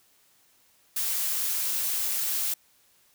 blue noise, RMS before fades -28 dBFS, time 0.96-2.54 s, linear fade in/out 5 ms, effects white hiss -63 dBFS RMS until 3.14 s

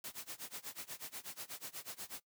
white noise with tremolo, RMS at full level -44 dBFS, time 0.04-2.2 s, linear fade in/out 2 ms, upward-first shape sine, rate 8.2 Hz, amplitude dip 95%, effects noise-tail reverb RT60 0.1 s tail -19 dB re dry + high-pass 100 Hz 12 dB/octave

